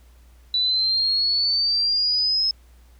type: exponential sweep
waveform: sine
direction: up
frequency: 3951 to 5190 Hz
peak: -18 dBFS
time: 0.54-2.51 s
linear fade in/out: 2 ms
effects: added 60 Hz sine -48 dBFS peak until 2.99 s + pink hiss -60 dBFS RMS until 2.99 s